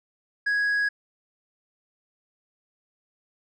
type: tone with tanh clipping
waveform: sine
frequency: 1661.2 Hz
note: G#6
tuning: in tune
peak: -22 dBFS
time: 0.46-0.89 s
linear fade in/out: 10 ms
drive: 3 dB
effects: none